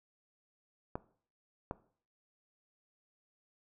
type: clicks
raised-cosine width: 1 ms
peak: -22 dBFS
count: 2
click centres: 0.955 / 1.711 s
effects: noise-tail reverb RT60 0.5 s tail -18 dB re dry